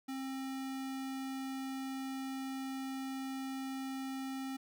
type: tone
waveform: square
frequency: 266.4 Hz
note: C4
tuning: 31 cents sharp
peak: -39 dBFS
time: 0.08-4.57 s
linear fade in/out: 10 ms
effects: none